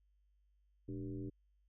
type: tone with frequency modulation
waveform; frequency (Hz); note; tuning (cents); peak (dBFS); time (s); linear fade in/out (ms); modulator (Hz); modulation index
sine; 206.5; G#3; -10; -40; 0.88-1.3; 10; 89.1; 1.9
effects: added 50 Hz sine -70 dBFS peak until 1.68 s